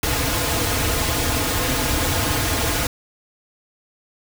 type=noise with comb filter; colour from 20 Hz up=pink; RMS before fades=-21 dBFS; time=0.03-2.87 s; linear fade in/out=2 ms; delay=5.2 ms; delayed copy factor=-0.9; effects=none